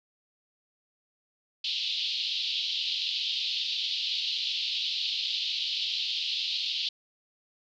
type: band-pass noise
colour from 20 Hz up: white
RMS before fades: -31 dBFS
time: 1.64-6.89 s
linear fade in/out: 5 ms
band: 2900 to 4400 Hz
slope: 48 dB/octave
effects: none